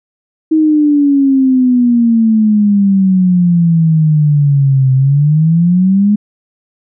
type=exponential two-way sweep; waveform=sine; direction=down then up; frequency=318 to 130.3 to 210.8 Hz; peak=-6 dBFS; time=0.51-6.16 s; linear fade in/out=10 ms; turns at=4.93 s; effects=none